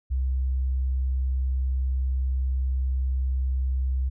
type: tone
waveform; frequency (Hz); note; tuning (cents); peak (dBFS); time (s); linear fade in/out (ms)
sine; 65; C2; -11; -22; 0.1-4.1; 20
effects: none